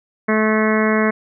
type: harmonic tone with a mistuned harmonic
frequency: 216.9 Hz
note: A3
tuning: 25 cents flat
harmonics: 1 / 2 / 3 / 4 / 5 / 6 / 7 / 8 / 9 / 10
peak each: -17 / -20 / -23 / -33 / -24 / -29 / -27 / -26 / -26 / -27 dBFS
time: 0.28-1.11 s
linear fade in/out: 10 ms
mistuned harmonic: 4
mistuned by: -19 cents
effects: none